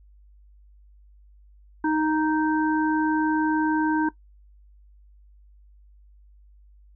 harmonic tone, 311.1 Hz, D#4, in tune, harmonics 1 / 3 / 5, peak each -21 / -26 / -30 dBFS, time 1.84-4.09 s, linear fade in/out 5 ms, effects noise-tail reverb RT60 0.1 s tail -17 dB re dry + added 50 Hz sine -50 dBFS peak until 6.95 s

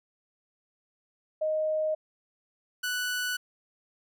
sine / sawtooth tone pair in turn, 622.3 / 1483.1 Hz, D#5 / F#6, 0 / +4 cents, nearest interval octave + minor third, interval 1504 cents, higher second, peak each -25 dBFS, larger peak neither, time 1.41-1.95 / 2.83-3.37 s, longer neither, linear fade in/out 10 ms, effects none

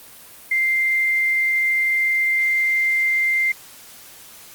sine tone with quantisation, 2093 Hz, C7, in tune, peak -16 dBFS, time 0.51-3.52 s, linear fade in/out 5 ms, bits 7, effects white hiss -43 dBFS RMS until 4.54 s + Opus 32 kbps

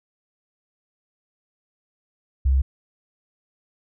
sine tone, 66.6 Hz, C2, 31 cents sharp, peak -15 dBFS, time 2.45-2.62 s, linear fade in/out 10 ms, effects none

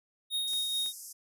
square tone with tremolo, 3729 Hz, A#7, in tune, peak -29 dBFS, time 0.3-0.93 s, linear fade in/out 50 ms, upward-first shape sine, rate 4.6 Hz, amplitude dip 30%
white band-pass noise, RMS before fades -46 dBFS, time 0.47-1.13 s, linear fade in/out 10 ms, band 5000 to 13000 Hz, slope 96 dB/octave
clicks, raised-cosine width 0.2 ms, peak -32 dBFS, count 2, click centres 0.534 / 0.861 s
effects none

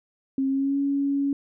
sine tone with pitch glide, 268.8 to 279.6 Hz, C4 to C#4, +47 to +15 cents, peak -21 dBFS, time 0.38-1.33 s, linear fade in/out 2 ms, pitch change +68 cents, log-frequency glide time 0.49-0.78 s, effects none

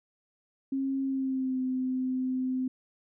sine tone with pitch glide, 270 to 257.4 Hz, C#4 to C4, -45 to -28 cents, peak -27 dBFS, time 0.72-2.68 s, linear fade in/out 5 ms, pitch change -83 cents, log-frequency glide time 1.03-1.61 s, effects none

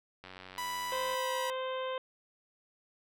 click train, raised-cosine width 0.3 ms, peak -31 dBFS, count 85, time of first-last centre 0.24-1.142 s, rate 93.1 Hz
sawtooth tone with pitch glide, 987.8 to 970.8 Hz, B5 to B5, 0 to -30 cents, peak -31 dBFS, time 0.58-1.5 s, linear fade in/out 0 ms, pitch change -30 cents, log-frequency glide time 1.12-1.33 s
harmonic tone, 519 Hz, C5, 14 cents flat, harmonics 1 / 2 / 3 / 4 / 5 / 6 / 7, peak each -35 / -39 / -47 / -50 / -51 / -47 / -51 dBFS, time 0.92-1.98 s, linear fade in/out 2 ms
effects none

